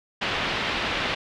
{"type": "low-pass noise", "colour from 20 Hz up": "white", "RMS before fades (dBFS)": -27, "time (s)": [0.21, 1.15], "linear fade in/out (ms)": 10, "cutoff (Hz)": 3400, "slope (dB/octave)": 24, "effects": []}